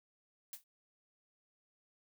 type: noise with exponential decay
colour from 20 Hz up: blue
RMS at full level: -41 dBFS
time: 0.53-0.64 s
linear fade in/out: 2 ms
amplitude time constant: 23 ms
effects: none